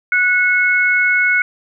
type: tone pair together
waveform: sine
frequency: 1472 / 2191 Hz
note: F#6 / C#7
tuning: -9 / -21 cents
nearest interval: perfect fifth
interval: 688 cents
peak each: -14 dBFS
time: 0.12-1.42 s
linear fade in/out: 2 ms
effects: none